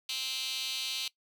15% pulse tone with high-pass filter, 261.6 Hz, C4, in tune, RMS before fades -35 dBFS, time 0.09-1.08 s, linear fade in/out 2 ms, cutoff 3500 Hz, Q 7.3, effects noise-tail reverb RT60 0.1 s tail -20 dB re dry

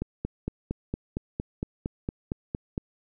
click train, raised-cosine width 3 ms, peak -16 dBFS, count 13, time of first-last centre 0.02-2.779 s, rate 4.35 Hz, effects none

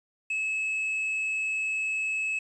triangle tone with quantisation, 2590 Hz, E7, 31 cents flat, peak -25 dBFS, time 0.3-2.39 s, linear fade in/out 5 ms, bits 9, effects resampled to 24000 Hz

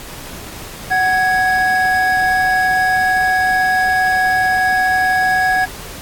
triangle tone pair together, 745.8 / 1661.2 Hz, F#5 / G#6, +14 / 0 cents, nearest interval octave + major second, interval 1386 cents, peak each -13 dBFS, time 0.9-5.66 s, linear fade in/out 20 ms, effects pink hiss -32 dBFS RMS until 6.01 s + AAC 64 kbps

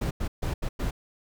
brown noise bursts at uneven times, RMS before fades -28 dBFS, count 5, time 0.01-0.11 / 0.2-0.28 / 0.42-0.54 / 0.62-0.69 / 0.79-0.91 s, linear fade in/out 10 ms, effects none

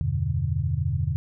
sine chord, E minor seventh, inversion none, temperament equal with one note detuned, 82.41 / 96.26 / 123.47 / 146.83 Hz, E2 / G2 / B2 / D3, 0 / -31 / 0 / 0 cents, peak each -28 dBFS, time 0.01-1.16 s, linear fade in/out 0 ms, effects none

